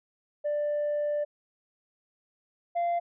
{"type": "tone pair in turn", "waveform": "sine", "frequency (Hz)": [590, 690.5], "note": ["D5", "F5"], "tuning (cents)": [8, -20], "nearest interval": "minor third", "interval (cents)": 272, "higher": "second", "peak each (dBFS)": [-24, -22], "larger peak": "second", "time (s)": [[0.44, 1.25], [2.75, 3]], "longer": "first", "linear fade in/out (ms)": 20, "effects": ["tanh soft clip ceiling -24 dBFS"]}